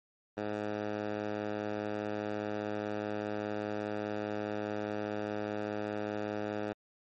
10% pulse tone with band-pass filter, 104.9 Hz, G#2, 18 cents sharp, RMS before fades -36 dBFS, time 0.37-6.73 s, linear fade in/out 5 ms, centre 630 Hz, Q 0.51, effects MP3 32 kbps

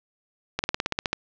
slowing click train, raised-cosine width 0.2 ms, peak -6 dBFS, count 10, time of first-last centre 0.59-1.13 s, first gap 49 ms, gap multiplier 1.05, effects low-pass 5000 Hz 12 dB/octave + 8-bit

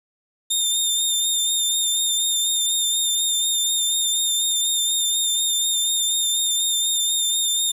20% pulse tone with vibrato, 3630 Hz, A#7, 47 cents flat, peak -13 dBFS, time 0.5-7.72 s, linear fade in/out 10 ms, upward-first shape sine, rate 4.1 Hz, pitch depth 27 cents each way, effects 8-bit

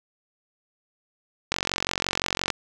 click train, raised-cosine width 0.2 ms, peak -6 dBFS, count 46, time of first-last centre 1.52-2.503 s, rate 45.8 Hz, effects none

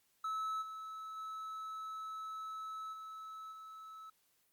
triangle tone with level steps, 1300 Hz, E6, 24 cents flat, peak -34 / -42 / -40 / -44 / -47 dBFS, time 0.24-4.1 s, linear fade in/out 5 ms, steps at 0.61 / 1.16 / 2.92 / 3.51 s, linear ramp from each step 20 ms, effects white hiss -75 dBFS RMS until 4.52 s + Opus 48 kbps

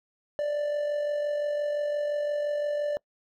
triangle tone with amplitude modulation, 588 Hz, D5, 2 cents sharp, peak -22 dBFS, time 0.39-2.97 s, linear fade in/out 0 ms, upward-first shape sine, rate 45.8 Hz, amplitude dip 40%, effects noise-tail reverb RT60 0.1 s tail -25 dB re dry

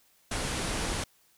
pink low-pass noise, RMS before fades -32 dBFS, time 0.31-1.04 s, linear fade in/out 5 ms, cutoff 11000 Hz, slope 96 dB/octave, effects white hiss -65 dBFS RMS until 1.37 s

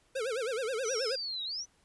square tone with vibrato, 482.8 Hz, B4, 39 cents flat, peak -32 dBFS, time 0.15-1.16 s, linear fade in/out 10 ms, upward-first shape sine, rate 9.4 Hz, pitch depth 210 cents each way
sine linear two-way sweep, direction down then up, 6100 to 3729 to 6100 Hz, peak -34 dBFS, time 0.83-1.66 s, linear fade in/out 50 ms, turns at 1.44 s
effects pink hiss -68 dBFS RMS until 1.84 s + resampled to 24000 Hz

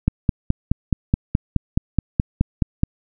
click train, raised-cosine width 5 ms, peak -3 dBFS, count 14, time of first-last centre 0.08-2.834 s, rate 4.72 Hz, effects none

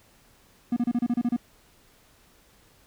triangle tone bursts, 240 Hz, B3, 49 cents flat, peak -19 dBFS, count 9, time 0.72-1.365 s, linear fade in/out 5 ms, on 45 ms, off 30 ms, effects pink hiss -59 dBFS RMS until 2.86 s

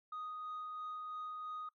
sine tone with tremolo, 1244.5 Hz, D#6, in tune, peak -39 dBFS, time 0.12-1.69 s, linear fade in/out 5 ms, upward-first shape sine, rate 3 Hz, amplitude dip 25%, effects noise-tail reverb RT60 0.1 s tail -21 dB re dry + tanh soft clip ceiling -39 dBFS

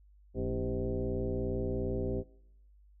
sine tone with frequency modulation, 151.4 Hz, D#3, 47 cents flat, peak -30 dBFS, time 0.34-2.24 s, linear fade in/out 50 ms, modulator 120 Hz, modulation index 3, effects noise-tail reverb RT60 0.8 s tail -22 dB re dry + added 50 Hz sine -57 dBFS peak until 3 s

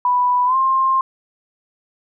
sine tone with pitch glide, 987.8 to 1058.7 Hz, B5 to C6, 0 to +20 cents, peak -13 dBFS, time 0.05-1.01 s, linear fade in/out 2 ms, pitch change +120 cents, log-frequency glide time 0.46-0.56 s, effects none

